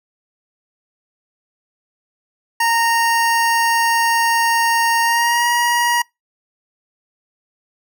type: tone with pitch glide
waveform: 25% pulse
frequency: 925 to 954.3 Hz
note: A#5 to A#5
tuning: -14 to +40 cents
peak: -10 dBFS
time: 2.6-6.02 s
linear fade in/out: 5 ms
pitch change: +54 cents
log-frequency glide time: 5.02-5.47 s
effects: noise-tail reverb RT60 0.2 s tail -26 dB re dry